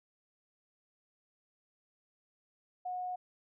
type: tone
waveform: sine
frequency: 728 Hz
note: F#5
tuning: 28 cents flat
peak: -35 dBFS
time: 2.85-3.16 s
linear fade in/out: 10 ms
effects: none